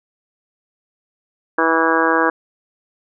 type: harmonic tone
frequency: 163.1 Hz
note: E3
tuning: 18 cents flat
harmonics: 2 / 3 / 4 / 5 / 6 / 7 / 8 / 9 / 10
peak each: -20 / -20 / -25 / -25 / -21 / -21 / -26 / -23 / -20 dBFS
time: 1.58-2.3 s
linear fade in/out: 5 ms
effects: none